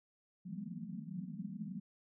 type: band-pass noise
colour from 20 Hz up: pink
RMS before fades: -44 dBFS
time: 0.45-1.8 s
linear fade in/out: 10 ms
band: 160 to 240 Hz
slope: 96 dB/octave
effects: none